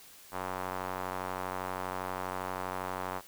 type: tone with band-pass filter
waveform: square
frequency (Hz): 46.25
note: F#1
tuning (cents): 0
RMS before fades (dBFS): -37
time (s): 0.31-3.22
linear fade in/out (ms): 50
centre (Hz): 1000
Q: 1.7
effects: white hiss -54 dBFS RMS until 3.27 s